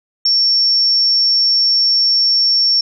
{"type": "tone", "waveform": "sine", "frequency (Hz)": 5460, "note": "F8", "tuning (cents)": -40, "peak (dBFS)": -10, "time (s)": [0.25, 2.81], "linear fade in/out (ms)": 5, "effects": []}